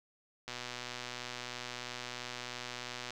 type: click train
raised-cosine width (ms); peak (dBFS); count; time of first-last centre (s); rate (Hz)
0.2; -23; 324; 0.48-3.106; 123
effects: none